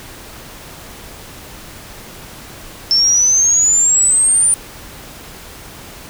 sine exponential sweep, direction up, 5350 to 9340 Hz, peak -9 dBFS, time 2.91-4.54 s, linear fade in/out 0 ms, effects pink hiss -35 dBFS RMS until 6.09 s

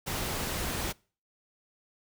pink noise, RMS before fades -33 dBFS, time 0.06-0.93 s, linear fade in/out 20 ms, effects noise-tail reverb RT60 0.4 s tail -25 dB re dry

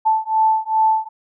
sine beating tone pair, 877 / 879.5 Hz, A5 / A5, -6 / -1 cents, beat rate 2.5 Hz, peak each -17 dBFS, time 0.05-1.09 s, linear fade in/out 20 ms, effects none

